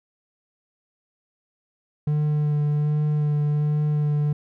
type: tone with vibrato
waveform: triangle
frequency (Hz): 149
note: D3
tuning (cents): +25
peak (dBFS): -17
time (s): 2.07-4.33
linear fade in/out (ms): 5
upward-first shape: sine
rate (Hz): 1.3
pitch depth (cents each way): 15
effects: none